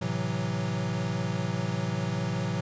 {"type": "chord", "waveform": "square", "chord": "F# half-diminished seventh", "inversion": "first", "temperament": "equal", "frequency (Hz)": [110, 130.81, 164.81, 185], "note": ["A2", "C3", "E3", "F#3"], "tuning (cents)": [0, 0, 0, 0], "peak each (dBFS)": -34, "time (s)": [0.01, 2.61], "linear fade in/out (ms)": 10, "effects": ["resampled to 16000 Hz"]}